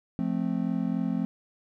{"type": "chord", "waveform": "triangle", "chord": "F major", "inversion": "none", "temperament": "just", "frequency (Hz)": [174.61, 218.3, 261.9], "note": ["F3", "A3", "C4"], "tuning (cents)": [0, -13, 2], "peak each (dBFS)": [-28, -28, -28], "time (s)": [0.19, 1.25], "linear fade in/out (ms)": 0, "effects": []}